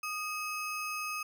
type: ring-modulated tone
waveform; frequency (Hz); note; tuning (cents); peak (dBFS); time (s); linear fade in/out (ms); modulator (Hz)
square; 1899; A#6; +32; -32; 0.03-1.23; 5; 666
effects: none

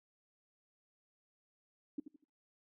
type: tone with echo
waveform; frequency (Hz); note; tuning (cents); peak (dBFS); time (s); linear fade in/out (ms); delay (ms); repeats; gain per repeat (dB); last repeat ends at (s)
sine; 290.6; D4; -18; -35; 1.98-2; 5; 81; 3; -10; 2.243
effects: noise-tail reverb RT60 0.4 s tail -26 dB re dry

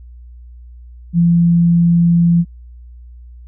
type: tone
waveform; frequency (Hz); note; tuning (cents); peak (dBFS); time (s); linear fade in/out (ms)
sine; 170.6; F3; -40; -8; 1.13-2.45; 50
effects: added 60 Hz sine -34 dBFS peak until 3.47 s

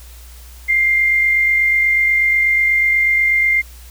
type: tone with amplitude modulation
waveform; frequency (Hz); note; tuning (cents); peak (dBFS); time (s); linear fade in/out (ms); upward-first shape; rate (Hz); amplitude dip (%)
sine; 2100; C7; +6; -10; 0.68-3.62; 20; sine; 48.2; 30
effects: added 60 Hz sine -36 dBFS peak until 3.9 s + white hiss -44 dBFS RMS until 3.9 s

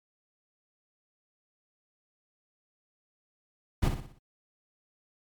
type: noise with echo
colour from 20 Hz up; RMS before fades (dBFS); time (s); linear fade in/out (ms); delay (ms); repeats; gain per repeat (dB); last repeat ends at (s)
brown; -24; 3.82-3.89; 10; 60; 5; -7; 4.19
effects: MP3 96 kbps

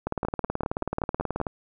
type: two click trains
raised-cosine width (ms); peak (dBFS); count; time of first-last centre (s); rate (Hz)
1; -14 / -13; 7 / 27; 0.25-1.402 / 0.07-1.468; 5.21 / 18.6
effects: none

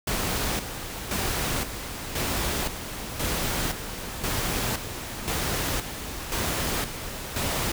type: noise with tremolo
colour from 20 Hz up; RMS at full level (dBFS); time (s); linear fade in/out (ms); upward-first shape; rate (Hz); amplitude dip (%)
pink; -27; 0.07-7.72; 5; square; 0.96; 60
effects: none

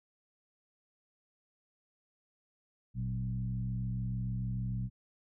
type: tone with frequency modulation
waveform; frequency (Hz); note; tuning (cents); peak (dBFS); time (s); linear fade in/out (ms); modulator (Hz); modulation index
sine; 119; A#2; +36; -32; 2.94-4.9; 50; 66.8; 0.88
effects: none

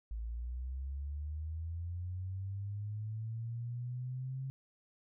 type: linear sweep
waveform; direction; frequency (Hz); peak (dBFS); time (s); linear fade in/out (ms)
sine; up; 53.8 to 134.3; -37; 0.11-4.5; 0
effects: none

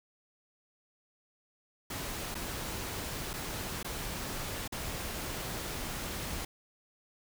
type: noise with dropouts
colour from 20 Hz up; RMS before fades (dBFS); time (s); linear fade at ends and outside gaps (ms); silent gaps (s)
pink; -38; 1.9-6.45; 5; 2.345-2.351 / 3.333-3.337 / 3.83-3.845 / 4.678-4.722
effects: none

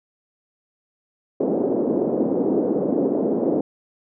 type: band-pass noise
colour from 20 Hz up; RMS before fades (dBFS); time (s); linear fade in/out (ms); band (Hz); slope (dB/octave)
pink; -21; 1.4-3.61; 5; 240 to 510; 24
effects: none

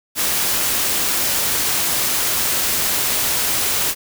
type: noise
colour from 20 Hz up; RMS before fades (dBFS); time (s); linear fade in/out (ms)
white; -19; 0.15-3.95; 50
effects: none

